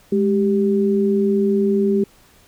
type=tone pair together; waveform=sine; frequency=207.5 / 392 Hz; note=G#3 / G4; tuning=-1 / 0 cents; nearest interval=major seventh; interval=1101 cents; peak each=-17 dBFS; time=0.12-2.04 s; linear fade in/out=5 ms; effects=pink hiss -52 dBFS RMS until 2.47 s